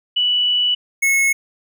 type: tone pair in turn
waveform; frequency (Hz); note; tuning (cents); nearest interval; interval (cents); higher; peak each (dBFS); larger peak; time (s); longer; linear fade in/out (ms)
sine / square; 2957 / 2186; F#7 / C#7; -2 / -25; perfect fourth; 523; first; -14; neither; 0.16-0.75 / 1.02-1.33; first; 10
effects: none